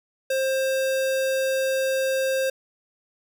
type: tone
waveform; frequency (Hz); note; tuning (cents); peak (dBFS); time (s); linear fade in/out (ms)
square; 530; C5; +22; -22; 0.3-2.5; 5
effects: none